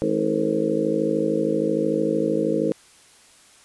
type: harmonic tone with a mistuned harmonic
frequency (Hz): 53.1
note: G#1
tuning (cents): +39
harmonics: 3 / 4 / 5 / 6 / 7 / 8 / 9 / 10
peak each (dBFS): -32 / -28 / -32 / -24 / -35 / -26 / -27 / -27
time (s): 0.02-2.72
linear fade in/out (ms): 0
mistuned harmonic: 8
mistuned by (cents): +48
effects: white hiss -52 dBFS RMS until 3.64 s + resampled to 24000 Hz